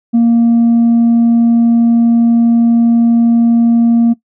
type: tone with tanh clipping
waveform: triangle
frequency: 233.1 Hz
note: A#3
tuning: in tune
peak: -6 dBFS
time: 0.13-4.14 s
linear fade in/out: 20 ms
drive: 6 dB
effects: noise-tail reverb RT60 0.1 s tail -18 dB re dry